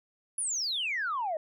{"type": "exponential sweep", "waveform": "sine", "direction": "down", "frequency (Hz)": [10548, 600], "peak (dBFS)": -28, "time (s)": [0.38, 1.37], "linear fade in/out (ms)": 2, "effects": ["tanh soft clip ceiling -24 dBFS"]}